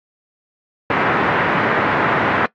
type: band-pass noise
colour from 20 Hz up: white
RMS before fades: -17 dBFS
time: 0.9-2.46 s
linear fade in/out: 2 ms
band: 110 to 1800 Hz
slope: 24 dB/octave
effects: noise-tail reverb RT60 0.1 s tail -19 dB re dry + AAC 48 kbps